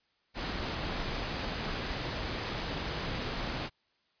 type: noise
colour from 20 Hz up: pink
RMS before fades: -35 dBFS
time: 0.34-3.7 s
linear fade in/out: 50 ms
effects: white hiss -73 dBFS RMS until 4.2 s + resampled to 11025 Hz